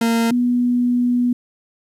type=tone pair in turn; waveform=40% pulse / sine; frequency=230 / 244.6 Hz; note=A#3 / B3; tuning=-23 / -16 cents; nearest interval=minor second; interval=107 cents; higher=second; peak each=-14 dBFS; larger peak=neither; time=0.01-0.31 / 0.31-1.33 s; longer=second; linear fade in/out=5 ms; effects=resampled to 32000 Hz + 9-bit